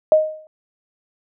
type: tone with exponential decay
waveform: sine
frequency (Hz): 622.3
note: D#5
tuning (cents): 0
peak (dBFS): -6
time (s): 0.12-0.47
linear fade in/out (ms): 1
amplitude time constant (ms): 76
effects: none